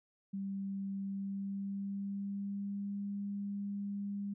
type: tone with pitch glide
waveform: sine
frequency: 196 to 201.2 Hz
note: G3 to G3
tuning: 0 to +45 cents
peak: -36 dBFS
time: 0.33-4.34 s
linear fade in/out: 10 ms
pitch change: +45 cents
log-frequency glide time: 1-3.05 s
effects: none